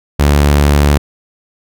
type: tone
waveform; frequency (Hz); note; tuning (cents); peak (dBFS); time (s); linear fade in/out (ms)
sawtooth; 72.4; D2; -24; -3; 0.19-0.98; 10
effects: none